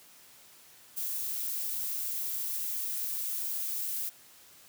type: noise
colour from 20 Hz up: violet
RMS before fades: -34 dBFS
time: 0.96-4.1 s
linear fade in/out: 20 ms
effects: white hiss -56 dBFS RMS until 4.68 s + high-pass 60 Hz 12 dB/octave